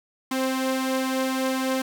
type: tone pair together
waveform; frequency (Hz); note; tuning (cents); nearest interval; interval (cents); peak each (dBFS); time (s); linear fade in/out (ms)
sawtooth; 261.6 / 527.1; C4 / C5; 0 / +13; octave; 1213; -20 / -26; 0.31-1.82; 5
effects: none